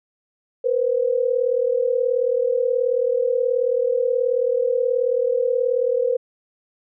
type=tone pair together; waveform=sine; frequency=476.4 / 515 Hz; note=A#4 / C5; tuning=+38 / -28 cents; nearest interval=minor second; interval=134 cents; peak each=-20 dBFS; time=0.64-6.17 s; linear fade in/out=10 ms; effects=none